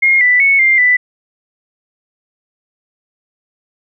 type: tone with pitch steps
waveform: sine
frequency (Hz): 2139 / 1982 / 2209 / 2100 / 1986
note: C7 / B6 / C#7 / C7 / B6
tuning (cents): +38 / +6 / -7 / +6 / +9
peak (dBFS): -7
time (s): 0.02-0.97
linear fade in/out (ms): 10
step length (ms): 190
effects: none